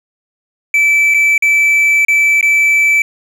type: tone with dropouts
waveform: triangle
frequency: 2316 Hz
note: D7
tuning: 25 cents flat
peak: -6 dBFS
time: 0.74-3.02 s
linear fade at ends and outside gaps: 2 ms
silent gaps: 1.14-1.144 / 1.379-1.423 / 2.05-2.083 / 2.411-2.427 s
effects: 7-bit